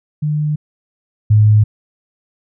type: tone pair in turn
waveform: sine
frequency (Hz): 150.6 / 106.49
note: D3 / G#2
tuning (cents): +44 / +44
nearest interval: tritone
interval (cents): 600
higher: first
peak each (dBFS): -14 / -6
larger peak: second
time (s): 0.22-0.56 / 1.3-1.64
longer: neither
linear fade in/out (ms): 10
effects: none